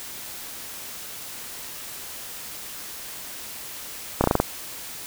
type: slowing click train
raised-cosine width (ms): 1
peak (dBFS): -3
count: 6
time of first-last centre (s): 4.21-4.401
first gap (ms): 30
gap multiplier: 1.12
effects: white hiss -37 dBFS RMS until 5.06 s